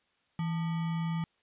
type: tone with sample-and-hold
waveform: sine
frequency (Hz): 164.81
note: E3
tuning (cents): 0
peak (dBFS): -29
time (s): 0.39-1.24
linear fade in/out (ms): 2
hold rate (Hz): 1050
effects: white hiss -72 dBFS RMS until 1.42 s + resampled to 8000 Hz